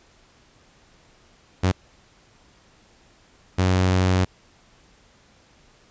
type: tone bursts at uneven times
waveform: sawtooth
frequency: 92.5 Hz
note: F#2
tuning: in tune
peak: -13 dBFS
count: 2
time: 1.63-1.72 / 3.58-4.25 s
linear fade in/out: 10 ms
effects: pink hiss -56 dBFS RMS until 5.9 s + resampled to 16000 Hz